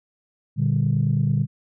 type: chord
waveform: sine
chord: G minor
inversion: first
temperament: just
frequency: 117.6 / 147 / 196 Hz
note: Bb2 / D3 / G3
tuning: +16 / +2 / 0 cents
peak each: -21 / -20 / -25 dBFS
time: 0.56-1.47 s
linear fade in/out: 50 ms
effects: tanh soft clip ceiling -10 dBFS